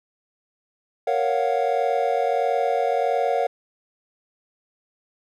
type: chord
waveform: triangle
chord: Gb major seventh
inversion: first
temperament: equal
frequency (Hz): 466.2 / 554.4 / 698.5 / 740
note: Bb4 / Db5 / F5 / Gb5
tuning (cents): 0 / 0 / 0 / 0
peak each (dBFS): -23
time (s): 1.07-3.47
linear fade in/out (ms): 5
effects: none